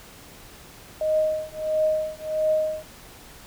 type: tone with tremolo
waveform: sine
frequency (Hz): 622.3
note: D#5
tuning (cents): 0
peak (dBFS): -17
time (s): 1.01-2.83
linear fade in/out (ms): 2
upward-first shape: triangle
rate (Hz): 1.5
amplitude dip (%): 100
effects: pink hiss -46 dBFS RMS until 3.46 s